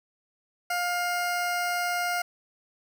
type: tone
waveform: 20% pulse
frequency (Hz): 707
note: F5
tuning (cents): +21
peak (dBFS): -21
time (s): 0.7-2.22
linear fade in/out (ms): 5
effects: none